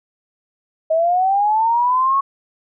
sine linear sweep, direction up, 629 to 1108.7 Hz, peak -13 dBFS, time 0.9-2.21 s, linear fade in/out 10 ms, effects none

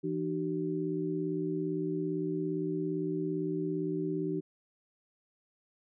sine tone cluster, 166.3 / 303.3 / 380.9 Hz, E3 / D#4 / G4, +16 / -44 / -50 cents, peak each -36 / -34 / -34 dBFS, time 0.03-4.41 s, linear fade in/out 20 ms, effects none

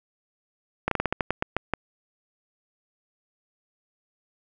slowing click train, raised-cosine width 0.5 ms, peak -8 dBFS, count 11, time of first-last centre 0.88-1.737 s, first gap 33 ms, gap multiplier 1.2, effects none

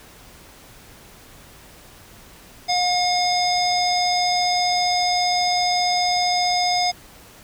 square tone with low-pass filter, 719 Hz, F#5, 50 cents flat, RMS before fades -20 dBFS, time 2.68-6.92 s, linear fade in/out 20 ms, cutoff 5400 Hz, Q 7.7, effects pink hiss -46 dBFS RMS until 7.43 s

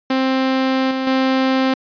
sawtooth tone with level steps, 263.1 Hz, C4, 10 cents sharp, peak -11 / -15 / -10 dBFS, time 0.1-1.74 s, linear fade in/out 5 ms, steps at 0.91 / 1.07 s, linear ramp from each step 2 ms, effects resampled to 11025 Hz

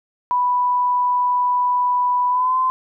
sine tone with pitch glide, 987.8 to 1029.7 Hz, B5 to C6, 0 to -28 cents, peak -15 dBFS, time 0.31-2.7 s, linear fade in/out 0 ms, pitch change +72 cents, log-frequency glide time 2.29-2.57 s, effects none

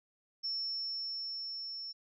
sine tone with level ramp, 5400 Hz, E8, 41 cents sharp, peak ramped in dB -33 to -40 dBFS, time 0.43-1.93 s, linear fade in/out 20 ms, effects none

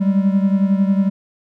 triangle beating tone pair, 193.1 / 204.1 Hz, G3 / G#3, -26 / -30 cents, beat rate 11 Hz, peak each -12 / -17 dBFS, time 0-1.1 s, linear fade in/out 20 ms, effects none

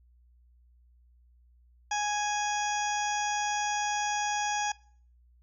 harmonic tone, 830.6 Hz, G#5, in tune, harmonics 1 / 2 / 3 / 4 / 6 / 7 / 8, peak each -29 / -35 / -39 / -40 / -43 / -40 / -39 dBFS, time 1.91-4.72 s, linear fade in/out 5 ms, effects noise-tail reverb RT60 0.5 s tail -22 dB re dry + added 60 Hz sine -58 dBFS peak until 5.42 s

